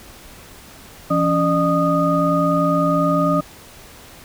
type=tone cluster; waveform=sine; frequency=169.5 / 280 / 604 / 1237 Hz; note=E3 / C#4 / D5 / D#6; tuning=+49 / +18 / +48 / -10 cents; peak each=-20 dBFS; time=1.1-3.41 s; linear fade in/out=10 ms; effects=pink hiss -42 dBFS RMS until 4.24 s